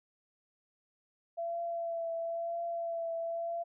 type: tone with vibrato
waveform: sine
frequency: 673 Hz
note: E5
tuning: 36 cents sharp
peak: -33 dBFS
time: 1.37-3.64 s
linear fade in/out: 20 ms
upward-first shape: triangle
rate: 0.99 Hz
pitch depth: 25 cents each way
effects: none